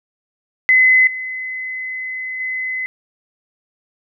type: tone with level steps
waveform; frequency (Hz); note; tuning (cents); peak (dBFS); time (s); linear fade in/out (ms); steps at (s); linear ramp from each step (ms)
sine; 2032; B6; +49; -8 / -23 / -20; 0.69-2.86; 0; 1.07 / 2.4; 2
effects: none